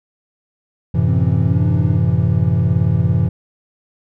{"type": "chord", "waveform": "triangle", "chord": "F# half-diminished seventh", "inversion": "none", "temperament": "equal with one note detuned", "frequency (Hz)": [92.5, 110, 130.81, 167.02], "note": ["F#2", "A2", "C3", "E3"], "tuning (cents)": [0, 0, 0, 23], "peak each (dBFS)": -16, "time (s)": [0.94, 3.29], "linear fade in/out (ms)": 10}
{"type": "tone with pitch glide", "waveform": "triangle", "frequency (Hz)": [261.6, 298.8], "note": ["C4", "D4"], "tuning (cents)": [0, 30], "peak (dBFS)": -25, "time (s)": [1.07, 1.98], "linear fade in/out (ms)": 20, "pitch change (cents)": 230, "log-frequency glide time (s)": [1.42, 1.65]}
{"effects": []}